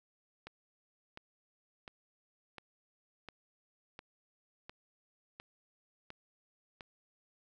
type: click train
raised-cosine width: 0.3 ms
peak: -30 dBFS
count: 10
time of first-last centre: 0.47-6.808 s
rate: 1.42 Hz
effects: none